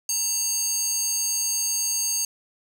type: tone with high-pass filter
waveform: square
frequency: 922 Hz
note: A#5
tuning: 19 cents flat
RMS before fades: -25 dBFS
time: 0.09-2.25 s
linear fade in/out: 2 ms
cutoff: 6000 Hz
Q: 4.1
effects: none